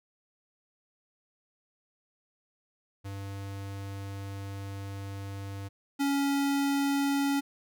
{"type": "tone pair in turn", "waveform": "square", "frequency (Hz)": [98.7, 279.7], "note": ["G2", "C#4"], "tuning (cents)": [12, 16], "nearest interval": "octave + tritone", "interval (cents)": 1804, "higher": "second", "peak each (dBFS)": [-37, -26], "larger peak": "second", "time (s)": [[3.04, 5.69], [5.99, 7.41]], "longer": "first", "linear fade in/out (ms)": 20, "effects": []}